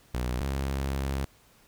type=tone pair in turn; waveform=sawtooth; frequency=61.74 / 67.91 Hz; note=B1 / C#2; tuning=0 / -35 cents; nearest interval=major second; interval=165 cents; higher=second; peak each=-24 dBFS; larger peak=neither; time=0.14-0.41 / 0.41-1.25 s; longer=second; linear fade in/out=5 ms; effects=pink hiss -60 dBFS RMS until 1.67 s